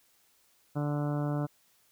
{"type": "harmonic tone", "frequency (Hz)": 146.6, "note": "D3", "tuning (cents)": -3, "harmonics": [1, 2, 3, 4, 5, 6, 7, 8, 9, 10], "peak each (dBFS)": [-30, -34, -43, -39, -43, -49, -47, -51, -47, -52], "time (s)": [0.75, 1.47], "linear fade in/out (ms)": 20, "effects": ["white hiss -67 dBFS RMS until 1.91 s"]}